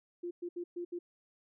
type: tone bursts at uneven times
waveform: sine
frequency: 349.2 Hz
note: F4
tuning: in tune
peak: -36 dBFS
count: 5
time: 0.23-0.31 / 0.42-0.49 / 0.56-0.64 / 0.76-0.85 / 0.92-0.99 s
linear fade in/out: 10 ms
effects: none